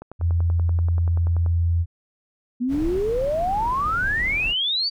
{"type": "click train", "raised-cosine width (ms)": 1, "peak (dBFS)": -23, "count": 16, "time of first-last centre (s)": [0.02, 1.462], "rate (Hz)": 10.4}
{"type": "tone", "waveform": "sine", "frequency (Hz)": 84.8, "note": "E2", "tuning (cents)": 50, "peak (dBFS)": -17, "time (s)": [0.19, 1.86], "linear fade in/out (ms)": 50}
{"type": "exponential sweep", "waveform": "sine", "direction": "up", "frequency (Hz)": [236.5, 4699], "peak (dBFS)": -20, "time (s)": [2.6, 4.9], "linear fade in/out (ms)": 20}
{"type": "noise", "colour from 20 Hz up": "brown", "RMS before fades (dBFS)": -31, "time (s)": [2.68, 4.55], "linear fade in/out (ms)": 50}
{"effects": []}